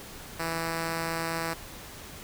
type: tone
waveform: 5% pulse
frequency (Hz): 164.7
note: E3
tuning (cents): -1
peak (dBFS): -18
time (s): 0.39-1.54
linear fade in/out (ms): 10
effects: pink hiss -44 dBFS RMS until 2.23 s